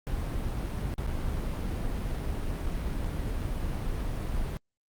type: noise with dropouts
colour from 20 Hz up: brown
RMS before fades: -31 dBFS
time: 0.07-4.57 s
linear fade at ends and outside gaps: 0 ms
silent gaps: 0.939-0.981 / 1.066-1.074 / 3.039-3.044 s
effects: Opus 48 kbps